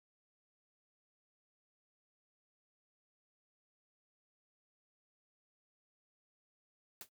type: noise with exponential decay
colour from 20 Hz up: white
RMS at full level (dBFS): -43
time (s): 7.01-7.09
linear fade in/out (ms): 1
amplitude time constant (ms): 17
effects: noise-tail reverb RT60 0.1 s tail -23 dB re dry